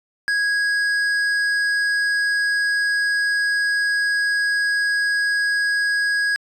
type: tone with hard clipping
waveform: sine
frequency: 1654 Hz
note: G#6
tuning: 8 cents flat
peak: -19 dBFS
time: 0.28-6.36 s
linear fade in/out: 0 ms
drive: 8 dB
effects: resampled to 32000 Hz